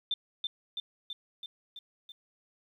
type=tone with echo; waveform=sine; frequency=3562 Hz; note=A7; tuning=21 cents sharp; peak=-27 dBFS; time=0.11-0.14 s; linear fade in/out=2 ms; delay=330 ms; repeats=6; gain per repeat=-3 dB; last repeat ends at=2.12 s; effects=11-bit

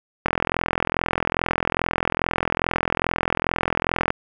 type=click train; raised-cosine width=0.5 ms; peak=-4 dBFS; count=164; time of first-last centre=0.26-4.104 s; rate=42.4 Hz; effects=none

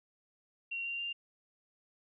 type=tone with pitch steps; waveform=sine; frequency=2748 / 2769 / 2790 Hz; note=F7 / F7 / F7; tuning=-29 / -15 / -2 cents; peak=-35 dBFS; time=0.71-1.13 s; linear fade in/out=10 ms; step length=140 ms; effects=none

